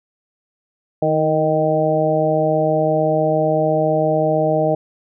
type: harmonic tone with a mistuned harmonic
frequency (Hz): 155.56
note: D#3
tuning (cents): 0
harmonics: 1 / 2 / 3 / 4 / 5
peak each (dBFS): -22 / -23 / -21 / -17 / -23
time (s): 1.02-4.75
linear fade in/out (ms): 5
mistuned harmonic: 2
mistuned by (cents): +33
effects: none